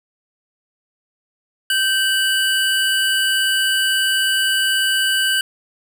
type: tone pair together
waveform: square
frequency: 1556.3 / 2960 Hz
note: G6 / F#7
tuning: -13 / 0 cents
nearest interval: major seventh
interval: 1113 cents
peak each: -19 dBFS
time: 1.7-5.41 s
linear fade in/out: 2 ms
effects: none